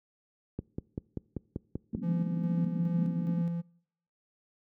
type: click train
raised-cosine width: 3 ms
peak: -20 dBFS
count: 8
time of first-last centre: 0.59-1.949 s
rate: 5.15 Hz
type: band-pass noise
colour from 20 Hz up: white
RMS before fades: -36 dBFS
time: 1.93-3.43 s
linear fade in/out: 5 ms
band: 160 to 250 Hz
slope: 48 dB/octave
type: tone with tremolo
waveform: triangle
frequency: 170.3 Hz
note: F3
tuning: 43 cents flat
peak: -25 dBFS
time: 2.02-3.62 s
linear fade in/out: 20 ms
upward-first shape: square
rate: 2.4 Hz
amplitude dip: 35%
effects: noise-tail reverb RT60 0.7 s tail -25 dB re dry + high-pass 60 Hz 12 dB/octave